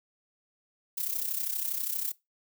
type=noise with amplitude modulation; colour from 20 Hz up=violet; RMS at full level=-29 dBFS; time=0.97-2.12 s; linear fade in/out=10 ms; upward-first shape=sine; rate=32.5 Hz; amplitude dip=70%; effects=noise-tail reverb RT60 0.2 s tail -20 dB re dry